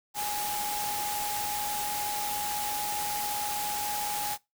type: tone in noise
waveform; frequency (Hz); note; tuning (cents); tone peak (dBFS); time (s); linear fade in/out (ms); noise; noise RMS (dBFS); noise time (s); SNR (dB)
sine; 830.6; G#5; 0; -32; 0.14-4.38; 50; white; -34; 0.14-4.38; -1
effects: noise-tail reverb RT60 0.2 s tail -21 dB re dry